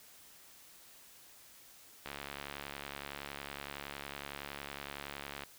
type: click train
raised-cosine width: 0.3 ms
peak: -25 dBFS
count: 240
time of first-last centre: 2.06-5.436 s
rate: 70.8 Hz
effects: white hiss -58 dBFS RMS until 5.58 s